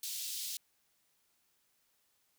pink high-pass noise, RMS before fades -40 dBFS, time 0.03-0.57 s, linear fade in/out 2 ms, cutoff 3500 Hz, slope 24 dB/octave, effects white hiss -75 dBFS RMS until 2.38 s

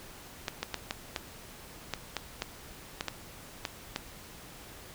clicks, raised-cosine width 0.2 ms, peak -14 dBFS, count 12, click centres 0.482 / 0.63 / 0.743 / 0.909 / 1.162 / 1.937 / 2.167 / 2.421 / 3.009 / 3.083 / 3.652 / 3.961 s, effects pink hiss -49 dBFS RMS until 4.94 s

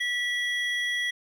triangle tone pair together, 1953 / 3314 Hz, B6 / G#7, -20 / -4 cents, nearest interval major sixth, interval 916 cents, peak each -25 / -30 dBFS, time 0-1.11 s, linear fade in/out 10 ms, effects none

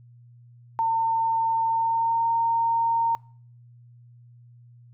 sine tone with pitch glide, 906 to 919.7 Hz, A#5 to A#5, -50 to -24 cents, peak -20 dBFS, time 0.79-3.15 s, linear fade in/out 0 ms, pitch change +26 cents, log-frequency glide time 1.66-2.27 s, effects noise-tail reverb RT60 0.5 s tail -26 dB re dry + added 120 Hz sine -48 dBFS peak until 4.93 s

